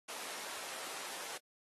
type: high-pass noise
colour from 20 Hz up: pink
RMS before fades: -45 dBFS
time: 0.08-1.38 s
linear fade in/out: 10 ms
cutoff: 590 Hz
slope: 12 dB/octave
effects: AAC 32 kbps